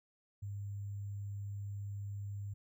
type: tone with sample-and-hold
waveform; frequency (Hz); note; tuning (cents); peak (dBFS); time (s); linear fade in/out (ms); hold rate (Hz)
sine; 100.8; G2; +49; -39; 0.42-2.54; 10; 7350
effects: none